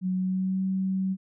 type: tone with pitch glide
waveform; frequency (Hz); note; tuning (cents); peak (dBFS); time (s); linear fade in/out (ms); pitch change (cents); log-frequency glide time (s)
sine; 185 to 189.87; F#3 to F#3; 0 to +45; -24; 0.01-1.17; 50; +45; 0.14-0.63
effects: none